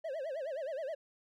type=tone with vibrato; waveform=triangle; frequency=585 Hz; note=D5; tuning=7 cents flat; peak=-34 dBFS; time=0.04-0.95 s; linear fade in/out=10 ms; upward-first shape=sine; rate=9.5 Hz; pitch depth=220 cents each way; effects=none